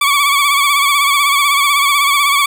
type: tone with vibrato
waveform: 20% pulse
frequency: 1134 Hz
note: C#6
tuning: 39 cents sharp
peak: -5 dBFS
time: 0.01-2.46 s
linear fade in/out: 5 ms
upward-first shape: sine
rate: 16 Hz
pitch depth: 57 cents each way
effects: none